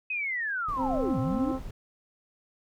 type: linear two-way sweep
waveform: sine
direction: down then up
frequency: 2555 to 104.8 to 327.5 Hz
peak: -28 dBFS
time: 0.1-1.52 s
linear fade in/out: 5 ms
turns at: 1.19 s
type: noise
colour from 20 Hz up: brown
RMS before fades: -39 dBFS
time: 0.68-1.71 s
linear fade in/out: 5 ms
type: harmonic tone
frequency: 262.9 Hz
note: C4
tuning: 8 cents sharp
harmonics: 1 / 2 / 3 / 4 / 5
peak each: -29 / -35 / -39 / -41 / -43 dBFS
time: 0.76-1.6 s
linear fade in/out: 50 ms
effects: none